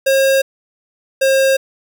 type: tone pair in turn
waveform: square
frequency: 539 / 536.2 Hz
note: C#5 / C5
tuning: -49 / +42 cents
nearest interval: unison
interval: 9 cents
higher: first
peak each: -11 dBFS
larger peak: neither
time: 0.06-0.42 / 1.21-1.57 s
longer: neither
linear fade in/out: 10 ms
effects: none